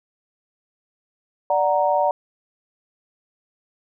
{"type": "chord", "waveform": "sine", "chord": "D augmented", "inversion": "none", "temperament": "equal", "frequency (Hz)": [587.3, 740, 932.3], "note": ["D5", "F#5", "A#5"], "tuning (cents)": [0, 0, 0], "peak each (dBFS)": [-20, -21, -21], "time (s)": [1.5, 2.11], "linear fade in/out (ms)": 2, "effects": []}